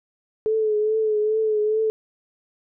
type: tone with vibrato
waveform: sine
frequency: 431.2 Hz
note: A4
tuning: 35 cents flat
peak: -18 dBFS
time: 0.46-1.9 s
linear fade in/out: 0 ms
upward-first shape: triangle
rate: 2.4 Hz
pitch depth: 46 cents each way
effects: none